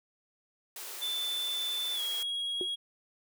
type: high-pass noise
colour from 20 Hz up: white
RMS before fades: -42 dBFS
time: 0.76-2.23 s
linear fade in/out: 2 ms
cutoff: 320 Hz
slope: 96 dB/octave
type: tone with pitch glide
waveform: triangle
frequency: 3520 to 3303 Hz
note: A7 to G#7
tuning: 0 to -10 cents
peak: -30 dBFS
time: 1.01-2.76 s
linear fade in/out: 20 ms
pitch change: -110 cents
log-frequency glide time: 1.94-2.01 s
type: tone with exponential decay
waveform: sine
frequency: 365.6 Hz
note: F#4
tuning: 21 cents flat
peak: -29 dBFS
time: 2.61-2.69 s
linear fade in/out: 1 ms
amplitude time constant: 16 ms
effects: none